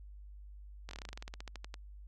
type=slowing click train; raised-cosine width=0.2 ms; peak=-27 dBFS; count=18; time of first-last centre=0.89-1.741 s; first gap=21 ms; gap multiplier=1.1; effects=added 50 Hz sine -48 dBFS peak until 2.07 s + Opus 48 kbps